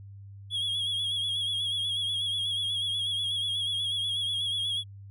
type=tone with vibrato; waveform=triangle; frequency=3322 Hz; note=G#7; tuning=in tune; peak=-26 dBFS; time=0.5-4.84 s; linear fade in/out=50 ms; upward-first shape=sine; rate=8.2 Hz; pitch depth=50 cents each way; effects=added 99 Hz sine -43 dBFS peak until 5.1 s